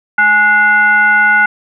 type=tone with frequency modulation; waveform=sine; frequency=1461 Hz; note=F#6; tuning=22 cents flat; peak=-6 dBFS; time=0.18-1.46 s; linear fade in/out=5 ms; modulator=623 Hz; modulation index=0.74; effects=none